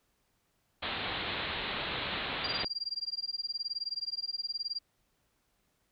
white low-pass noise, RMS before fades -36 dBFS, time 0.82-2.65 s, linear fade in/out 10 ms, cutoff 4100 Hz, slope 96 dB/octave
sine tone with tremolo, 4762 Hz, D8, 23 cents sharp, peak -30 dBFS, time 2.44-4.79 s, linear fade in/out 5 ms, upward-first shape sine, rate 19 Hz, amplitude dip 100%
clicks, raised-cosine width 1 ms, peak -23 dBFS, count 2, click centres 2.635 / 2.645 s
effects pink hiss -75 dBFS RMS until 5.91 s

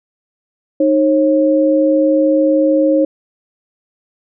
sine tone pair together, 308.8 / 542.2 Hz, D#4 / C#5, -13 / -38 cents, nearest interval minor seventh, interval 975 cents, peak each -12 dBFS, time 0.8-3.05 s, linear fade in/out 5 ms, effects none

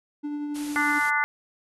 triangle tone with tremolo, 293.7 Hz, D4, in tune, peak -25 dBFS, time 0.23-1 s, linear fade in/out 20 ms, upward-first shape triangle, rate 11 Hz, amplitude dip 30%
white low-pass noise, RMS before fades -42 dBFS, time 0.54-1.11 s, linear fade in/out 20 ms, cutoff 12000 Hz, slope 96 dB/octave
harmonic tone, 293.7 Hz, D4, in tune, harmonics 3 / 4 / 5 / 6 / 7, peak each -28 / -29 / -25 / -32 / -26 dBFS, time 0.76-1.24 s, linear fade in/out 0 ms
effects none

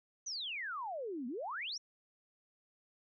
sine exponential two-way sweep, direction down then up, 6290 to 228.2 to 6030 Hz, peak -38 dBFS, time 0.26-1.78 s, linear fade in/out 10 ms, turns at 1.27 s, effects none

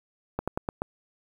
slowing click train, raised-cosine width 1 ms, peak -14 dBFS, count 5, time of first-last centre 0.39-0.819 s, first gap 86 ms, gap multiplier 1.15, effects 8-bit

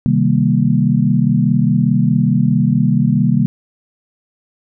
sine chord, C minor seventh, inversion none, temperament equal, 130.81 / 155.56 / 196 / 233.1 Hz, C3 / Eb3 / G3 / Bb3, 0 / 0 / 0 / 0 cents, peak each -16 dBFS, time 0.06-3.46 s, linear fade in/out 0 ms, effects none

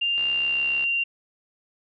sine tone with pitch glide, 2794 to 2770 Hz, F7 to F7, 0 to -15 cents, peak -21 dBFS, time 0.01-1.04 s, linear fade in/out 10 ms, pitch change -15 cents, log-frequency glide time 0.28-0.71 s
click train, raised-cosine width 0.3 ms, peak -24 dBFS, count 45, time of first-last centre 0.18-0.84 s, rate 66.7 Hz
effects none

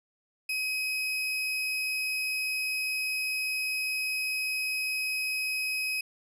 35% pulse tone, 2533 Hz, D#7, 30 cents sharp, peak -27 dBFS, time 0.49-6.01 s, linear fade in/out 5 ms, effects resampled to 32000 Hz + 11-bit

